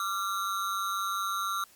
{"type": "ring-modulated tone", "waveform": "square", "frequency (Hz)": 1275, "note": "D#6", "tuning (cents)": 42, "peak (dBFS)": -27, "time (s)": [0, 1.64], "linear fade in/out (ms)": 2, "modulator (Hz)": 97.9, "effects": ["white hiss -58 dBFS RMS until 1.75 s", "Opus 48 kbps"]}